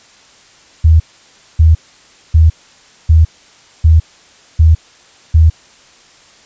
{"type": "tone bursts", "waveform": "sine", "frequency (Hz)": 80.1, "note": "E2", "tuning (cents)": -49, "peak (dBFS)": -3, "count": 7, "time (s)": [0.84, 5.5], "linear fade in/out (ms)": 10, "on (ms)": 160, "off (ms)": 590, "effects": ["white hiss -44 dBFS RMS until 6.45 s", "resampled to 16000 Hz"]}